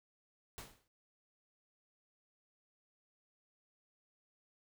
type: noise with exponential decay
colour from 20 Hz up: pink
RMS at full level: -45 dBFS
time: 0.58-0.88 s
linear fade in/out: 0 ms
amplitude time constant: 64 ms
effects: none